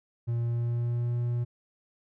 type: tone with pitch glide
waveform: triangle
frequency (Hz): 117.8 to 120.14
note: A#2 to B2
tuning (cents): +19 to -47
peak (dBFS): -24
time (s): 0.27-1.45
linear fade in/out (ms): 20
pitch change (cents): +34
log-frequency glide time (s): 0.4-1.17
effects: none